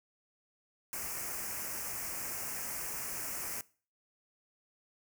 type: band-stop noise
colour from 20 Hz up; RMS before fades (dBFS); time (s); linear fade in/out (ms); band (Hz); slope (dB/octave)
white; -39; 0.93-3.61; 0; 2600 to 5200; 48
effects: noise-tail reverb RT60 0.4 s tail -21 dB re dry